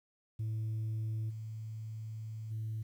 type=tone with level steps; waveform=sine; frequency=110 Hz; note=A2; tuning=in tune; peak=-31 / -39 / -34 dBFS; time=0.39-2.83 s; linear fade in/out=10 ms; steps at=1.29 / 2.5 s; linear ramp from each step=20 ms; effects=tanh soft clip ceiling -32 dBFS + 11-bit